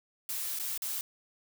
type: noise with dropouts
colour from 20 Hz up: blue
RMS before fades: -35 dBFS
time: 0.29-1.01 s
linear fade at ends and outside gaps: 1 ms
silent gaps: 0.589-0.597 / 0.777-0.82 s
effects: none